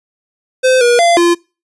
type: tone with pitch steps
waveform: square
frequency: 515 / 480.4 / 686 / 344.7 Hz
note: C5 / B4 / F5 / F4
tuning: -28 / -48 / -31 / -23 cents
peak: -8 dBFS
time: 0.63-1.35 s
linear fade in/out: 20 ms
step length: 180 ms
effects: noise-tail reverb RT60 0.3 s tail -24 dB re dry + resampled to 24000 Hz